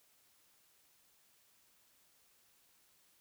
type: silence
effects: white hiss -70 dBFS RMS until 3.2 s